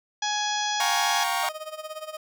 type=harmonic tone; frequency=836 Hz; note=G#5; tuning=11 cents sharp; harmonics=1 / 2 / 3 / 4 / 5 / 6 / 7 / 8; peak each=-28 / -32 / -39 / -31 / -38 / -35 / -34 / -40 dBFS; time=0.22-1.24 s; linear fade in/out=5 ms
type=chord; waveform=sawtooth; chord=G half-diminished seventh; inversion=third; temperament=equal with one note detuned; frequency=709 / 784 / 932.3 / 1108.7 Hz; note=F5 / G5 / Bb5 / Db6; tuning=+26 / 0 / 0 / 0 cents; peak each=-26 dBFS; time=0.8-1.49 s; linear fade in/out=2 ms
type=tone with tremolo; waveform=30% pulse; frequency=622.3 Hz; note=D#5; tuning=in tune; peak=-29 dBFS; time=1.43-2.17 s; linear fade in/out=2 ms; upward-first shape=sine; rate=17 Hz; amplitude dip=80%
effects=none